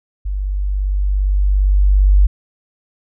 sine tone with level ramp, 48.73 Hz, G1, 10 cents flat, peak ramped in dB -18 to -6 dBFS, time 0.25-2.27 s, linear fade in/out 10 ms, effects none

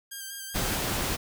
5% pulse tone with vibrato, 1592 Hz, G6, 26 cents sharp, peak -26 dBFS, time 0.11-0.77 s, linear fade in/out 10 ms, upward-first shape square, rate 5.2 Hz, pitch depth 22 cents each way
pink noise, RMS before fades -29 dBFS, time 0.54-1.17 s, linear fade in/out 20 ms
effects none

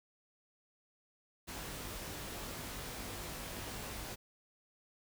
pink noise with comb filter, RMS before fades -44 dBFS, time 1.47-4.16 s, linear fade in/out 20 ms, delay 20 ms, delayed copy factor +0.55, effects none

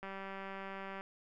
click train, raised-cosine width 0.5 ms, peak -30 dBFS, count 191, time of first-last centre 0.03-1.009 s, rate 194 Hz, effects none

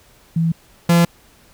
sine / 45% pulse tone pair in turn, 164.81 / 170.74 Hz, E3 / F3, 0 / -39 cents, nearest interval minor second, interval 61 cents, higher second, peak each -14 / -10 dBFS, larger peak second, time 0.36-0.52 / 0.89-1.05 s, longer neither, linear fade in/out 5 ms, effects pink hiss -51 dBFS RMS until 1.53 s

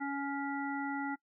harmonic tone, 280 Hz, C#4, 18 cents sharp, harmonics 1 / 3 / 5 / 7, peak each -36 / -39 / -42 / -44 dBFS, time 0-1.16 s, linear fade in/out 20 ms, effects noise-tail reverb RT60 0.1 s tail -22 dB re dry

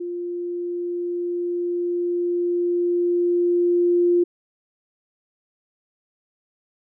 sine tone with level ramp, 350 Hz, F4, 4 cents sharp, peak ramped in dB -26 to -14 dBFS, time 0-4.24 s, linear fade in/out 10 ms, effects none

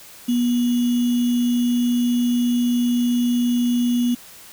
sine tone with sample-and-hold, 242.1 Hz, B3, 34 cents flat, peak -16 dBFS, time 0.28-4.15 s, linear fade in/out 10 ms, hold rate 3150 Hz, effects white hiss -43 dBFS RMS until 4.52 s

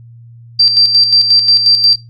sine tone with tremolo, 4699 Hz, D8, in tune, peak -4 dBFS, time 0.59-1.96 s, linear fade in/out 10 ms, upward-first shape square, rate 5.6 Hz, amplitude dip 55%, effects noise-tail reverb RT60 0.2 s tail -18 dB re dry + added 117 Hz sine -34 dBFS peak until 2.09 s

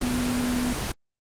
sine tone in noise, 246.9 Hz, B3, in tune, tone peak -24 dBFS, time 0.02-0.73 s, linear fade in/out 5 ms, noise pink, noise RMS -29 dBFS, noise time 0.01-0.92 s, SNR +2 dB, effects low-pass 11000 Hz 12 dB/octave + Opus 24 kbps

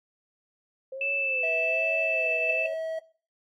sine tone with vibrato, 523.3 Hz, C5, in tune, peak -34 dBFS, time 0.92-2.74 s, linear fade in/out 5 ms, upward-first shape sine, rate 1.2 Hz, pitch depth 110 cents each way
sine tone, 2637 Hz, E7, in tune, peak -26 dBFS, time 1.01-2.66 s, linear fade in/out 2 ms
triangle tone with pitch glide, 651 to 645 Hz, E5 to E5, -22 to -38 cents, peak -27 dBFS, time 1.43-2.99 s, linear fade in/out 5 ms, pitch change -16 cents, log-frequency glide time 1.82-2.26 s
effects noise-tail reverb RT60 0.4 s tail -18 dB re dry + AAC 48 kbps

